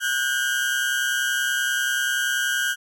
35% pulse tone pair together, 1462.6 / 1593 Hz, F#6 / G6, -20 / +27 cents, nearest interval minor second, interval 147 cents, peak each -23 / -22 dBFS, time 0-2.76 s, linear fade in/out 50 ms, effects none

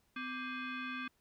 sine tone with frequency modulation, 664 Hz, E5, 12 cents sharp, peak -38 dBFS, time 0.16-1.08 s, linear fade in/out 5 ms, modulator 919 Hz, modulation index 2.4, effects pink hiss -75 dBFS RMS until 1.2 s

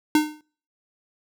square tone with exponential decay, 304.2 Hz, D#4, 39 cents flat, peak -13 dBFS, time 0.15-0.41 s, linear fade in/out 2 ms, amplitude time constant 55 ms, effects noise-tail reverb RT60 0.5 s tail -26 dB re dry

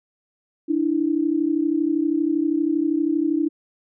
sine tone pair together, 295.3 / 327.9 Hz, D4 / E4, +10 / -9 cents, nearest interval major second, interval 181 cents, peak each -21 dBFS, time 0.68-3.49 s, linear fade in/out 20 ms, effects none

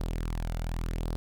sawtooth tone with flanger, 41.17 Hz, E1, 1 cent flat, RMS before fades -32 dBFS, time 0-1.16 s, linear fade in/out 0 ms, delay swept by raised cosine 0.21 to 1.41 ms, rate 0.9 Hz, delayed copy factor +0.5, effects none

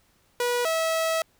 sawtooth tone pair in turn, 486.1 / 648.9 Hz, B4 / E5, -28 / -27 cents, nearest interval perfect fourth, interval 501 cents, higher second, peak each -19 dBFS, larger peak neither, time 0.4-0.65 / 0.65-1.22 s, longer second, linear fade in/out 2 ms, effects pink hiss -64 dBFS RMS until 1.39 s

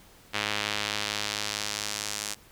sawtooth tone with band-pass filter sweep, 104.5 Hz, G#2, 11 cents sharp, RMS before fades -32 dBFS, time 0.33-2.35 s, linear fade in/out 20 ms, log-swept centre 2800 to 7200 Hz, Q 1.1, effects pink hiss -55 dBFS RMS until 2.51 s

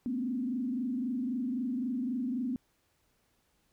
sine tone with frequency modulation, 249.6 Hz, B3, 19 cents sharp, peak -30 dBFS, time 0.06-2.56 s, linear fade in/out 0 ms, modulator 23.8 Hz, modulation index 1, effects pink hiss -73 dBFS RMS until 3.72 s

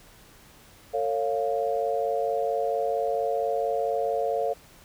sine chord, A augmented, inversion none, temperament equal with one note detuned, 450 / 554.4 / 698.5 Hz, A4 / C#5 / E#5, +39 / 0 / 0 cents, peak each -28 dBFS, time 0.93-4.54 s, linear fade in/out 20 ms, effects pink hiss -53 dBFS RMS until 4.84 s

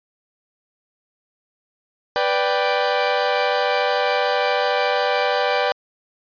sawtooth chord, G major, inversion first, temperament equal, 493.9 / 587.3 / 784 Hz, B4 / D5 / G5, 0 / 0 / 0 cents, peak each -18 dBFS, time 2.16-5.72 s, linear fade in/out 0 ms, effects resampled to 11025 Hz

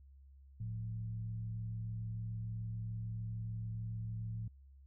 sine tone with frequency modulation, 111.1 Hz, A2, 17 cents sharp, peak -38 dBFS, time 0.6-4.48 s, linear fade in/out 5 ms, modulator 66.8 Hz, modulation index 0.45, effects added 68 Hz sine -56 dBFS peak until 4.86 s

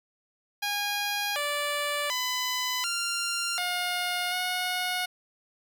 10% pulse tone with pitch steps, 818 / 583 / 1004 / 1389 / 715 / 727 Hz, G#5 / D5 / B5 / F6 / F5 / F#5, -26 / -13 / +28 / -10 / +41 / -31 cents, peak -19 dBFS, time 0.62-5.06 s, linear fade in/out 10 ms, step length 740 ms, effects 10-bit

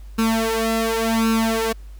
sawtooth tone with flanger, 225 Hz, A3, 39 cents sharp, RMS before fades -20 dBFS, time 0.18-1.73 s, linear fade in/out 10 ms, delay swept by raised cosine 0.75 to 2.95 ms, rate 0.9 Hz, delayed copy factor +0.9, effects added 50 Hz sine -35 dBFS peak until 1.99 s + pink hiss -56 dBFS RMS until 1.99 s

